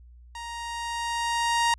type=tone with level ramp; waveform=sawtooth; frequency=936 Hz; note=A#5; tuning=7 cents sharp; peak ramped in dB=-32 to -16 dBFS; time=0.35-1.74 s; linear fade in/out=2 ms; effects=added 60 Hz sine -47 dBFS peak until 1.78 s + resampled to 22050 Hz